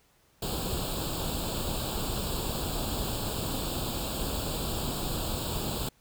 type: noise with comb filter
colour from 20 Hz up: pink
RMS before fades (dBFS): -32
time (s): 0.42-5.89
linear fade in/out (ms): 5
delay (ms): 0.25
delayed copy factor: +0.9
effects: pink hiss -65 dBFS RMS until 6 s